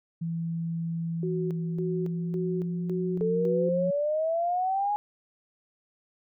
sine tone with pitch glide, 166.2 to 176.08 Hz, E3 to F3, +15 to +14 cents, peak -28 dBFS, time 0.21-3.91 s, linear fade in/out 10 ms, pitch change +99 cents, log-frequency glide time 1.57-3.24 s
sine tone with tremolo, 370 Hz, F#4, in tune, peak -29 dBFS, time 1.23-3.69 s, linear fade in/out 2 ms, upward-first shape square, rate 1.8 Hz, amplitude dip 75%
sine exponential sweep, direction up, 433.9 to 838 Hz, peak -24 dBFS, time 3.21-4.96 s, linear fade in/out 0 ms
effects none

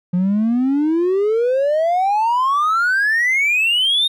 triangle exponential sweep, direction up, 174.61 to 3729 Hz, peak -11 dBFS, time 0.13-4.08 s, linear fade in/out 10 ms, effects tanh soft clip ceiling -9 dBFS

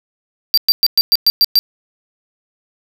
square tone bursts, 4699 Hz, D8, in tune, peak -8 dBFS, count 8, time 0.54-1.59 s, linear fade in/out 0 ms, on 35 ms, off 110 ms, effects 7-bit

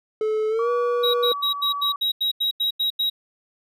triangle tone with pitch glide, 432.9 to 483.1 Hz, A4 to B4, -28 to -38 cents, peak -18 dBFS, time 0.21-1.32 s, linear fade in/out 2 ms, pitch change +190 cents, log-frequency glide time 0.49-0.7 s
sine tone with tremolo, 1143 Hz, D6, 47 cents flat, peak -25 dBFS, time 0.59-1.96 s, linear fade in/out 2 ms, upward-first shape triangle, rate 1.9 Hz, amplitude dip 30%
triangle tone bursts, 3829 Hz, A#7, 46 cents sharp, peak -18 dBFS, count 11, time 1.03-3.1 s, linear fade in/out 10 ms, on 110 ms, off 86 ms
effects none

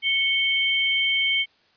sine tone pair together, 2213 / 3130 Hz, C#7 / G7, -3 / -3 cents, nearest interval tritone, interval 600 cents, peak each -22 dBFS, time 0.02-1.46 s, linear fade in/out 50 ms, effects white hiss -61 dBFS RMS until 1.76 s + resampled to 11025 Hz

